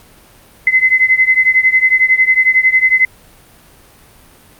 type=beating tone pair; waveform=sine; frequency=2042 / 2053 Hz; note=C7 / C7; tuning=-43 / -33 cents; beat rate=11 Hz; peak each=-10 / -12 dBFS; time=0.67-3.05 s; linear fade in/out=2 ms; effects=pink hiss -44 dBFS RMS until 4.59 s + Opus 48 kbps